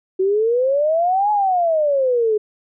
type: exponential two-way sweep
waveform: sine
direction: up then down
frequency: 370.2 to 851 to 417.4 Hz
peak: -14 dBFS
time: 0.19-2.38 s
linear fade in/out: 10 ms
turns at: 1.31 s
effects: none